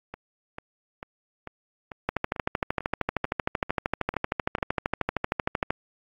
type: two click trains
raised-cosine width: 0.5 ms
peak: -21 / -9 dBFS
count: 11 / 48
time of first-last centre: 0.14-4.584 / 2.09-5.705 s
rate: 2.25 / 13 Hz
effects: AAC 48 kbps